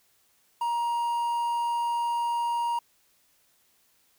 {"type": "tone with quantisation", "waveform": "triangle", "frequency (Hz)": 943, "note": "A#5", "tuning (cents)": 20, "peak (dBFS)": -23, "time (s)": [0.61, 2.79], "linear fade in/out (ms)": 5, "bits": 8, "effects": ["white hiss -66 dBFS RMS until 4.18 s"]}